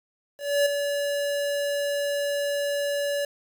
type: tone with ADSR envelope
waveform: square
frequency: 572 Hz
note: D5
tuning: 46 cents flat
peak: -18 dBFS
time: 0.38-3.25 s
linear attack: 280 ms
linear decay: 6 ms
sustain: -7 dB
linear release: 3 ms
effects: 8-bit